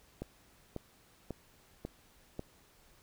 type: click train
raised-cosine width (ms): 2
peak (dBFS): -25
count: 5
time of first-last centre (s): 0.22-2.394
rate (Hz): 1.84
effects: pink hiss -64 dBFS RMS until 3.02 s